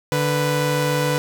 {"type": "tone pair together", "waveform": "sawtooth", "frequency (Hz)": [146.83, 494.4], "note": ["D3", "B4"], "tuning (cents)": [0, 2], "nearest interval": "octave + major sixth", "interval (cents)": 2102, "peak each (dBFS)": -17, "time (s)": [0.12, 1.18], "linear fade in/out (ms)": 0, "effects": []}